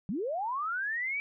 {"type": "linear sweep", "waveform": "sine", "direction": "up", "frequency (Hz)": [164.81, 2329], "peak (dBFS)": -30, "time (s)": [0.09, 1.2], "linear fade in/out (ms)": 0, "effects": []}